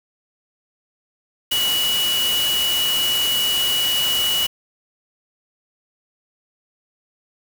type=tone in noise; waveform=sine; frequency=2932 Hz; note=F#7; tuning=16 cents flat; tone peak=-18 dBFS; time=1.51-4.47 s; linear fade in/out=10 ms; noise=white; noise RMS=-25 dBFS; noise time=1.51-4.47 s; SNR=+4 dB; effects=none